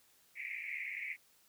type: band-pass noise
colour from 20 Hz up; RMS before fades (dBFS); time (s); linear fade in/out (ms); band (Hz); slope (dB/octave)
white; -42; 0.35-1.17; 50; 2000 to 2400; 96
effects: white hiss -68 dBFS RMS until 1.48 s